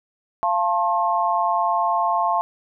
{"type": "tone cluster", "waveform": "sine", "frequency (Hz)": [690, 880, 1071], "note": ["F5", "A5", "C6"], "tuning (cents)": [-21, 0, 40], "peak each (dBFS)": -22, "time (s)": [0.43, 2.41], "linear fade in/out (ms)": 0, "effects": []}